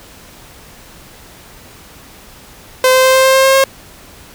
sawtooth tone with pitch steps, 515 / 518.3 / 521.6 / 524.9 / 528.3 / 531.6 / 535 / 538.4 Hz, C5 / C5 / C5 / C5 / C5 / C5 / C5 / C5, -28 / -16 / -5 / +5 / +17 / +27 / +38 / +49 cents, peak -3 dBFS, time 2.84-3.64 s, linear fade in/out 2 ms, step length 100 ms, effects pink hiss -39 dBFS RMS until 4.34 s

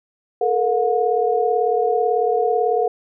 sine tone cluster, 433.9 / 472 / 722 Hz, A4 / A#4 / F#5, -24 / +22 / -43 cents, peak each -20 dBFS, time 0.41-2.88 s, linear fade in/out 5 ms, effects none

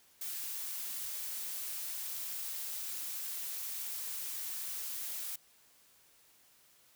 blue noise, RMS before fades -40 dBFS, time 0.21-5.36 s, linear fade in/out 5 ms, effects white hiss -65 dBFS RMS until 6.95 s

